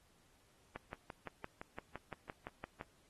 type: click train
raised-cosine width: 0.5 ms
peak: -29 dBFS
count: 13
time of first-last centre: 0.76-2.811 s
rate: 5.85 Hz
effects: pink hiss -71 dBFS RMS until 3.09 s + AAC 32 kbps